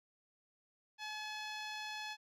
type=tone with low-pass filter; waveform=10% pulse; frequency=854 Hz; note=G#5; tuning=48 cents sharp; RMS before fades=-44 dBFS; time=0.98-2.17 s; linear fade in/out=50 ms; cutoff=6600 Hz; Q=0.61; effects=none